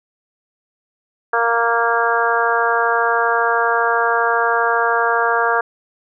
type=harmonic tone; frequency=232.6 Hz; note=A#3; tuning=4 cents flat; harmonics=2 / 3 / 4 / 5 / 6 / 7; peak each=-21 / -21 / -21 / -21 / -21 / -21 dBFS; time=1.33-5.61 s; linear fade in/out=5 ms; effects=none